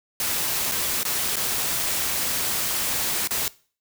white noise with dropouts, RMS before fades -25 dBFS, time 0.2-3.48 s, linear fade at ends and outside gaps 1 ms, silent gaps 0.714-0.719 / 1.032-1.051 / 1.358-1.367 / 3.274-3.308 s, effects noise-tail reverb RT60 0.4 s tail -20 dB re dry

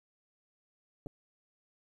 clicks, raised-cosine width 2 ms, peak -29 dBFS, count 2, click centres 1.062 / 1.069 s, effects 11-bit

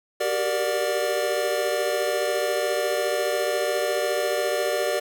square tone cluster, 384.1 / 398.4 / 468.8 / 591 / 728 Hz, G4 / G4 / A#4 / D5 / F#5, -35 / +28 / +10 / +11 / -28 cents, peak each -31 / -34 / -29 / -26 / -34 dBFS, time 0.2-5 s, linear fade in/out 10 ms, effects none

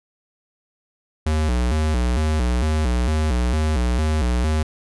square tone with vibrato, 68.8 Hz, C#2, 12 cents flat, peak -18 dBFS, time 1.26-4.63 s, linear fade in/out 5 ms, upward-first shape square, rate 2.2 Hz, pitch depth 210 cents each way, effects resampled to 24000 Hz

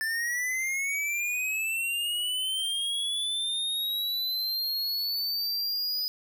square linear sweep, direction up, 1760 to 4978 Hz, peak -28 dBFS, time 0.01-6.08 s, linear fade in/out 0 ms, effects none

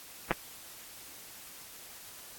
clicks, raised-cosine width 0.5 ms, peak -10 dBFS, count 2, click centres 0.309 / 0.315 s, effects white hiss -49 dBFS RMS until 2.38 s + AAC 64 kbps

